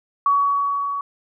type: tone with level ramp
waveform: sine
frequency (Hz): 1128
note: C#6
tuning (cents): +30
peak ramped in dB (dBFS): -13 to -23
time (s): 0.26-1.01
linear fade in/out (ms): 2
effects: none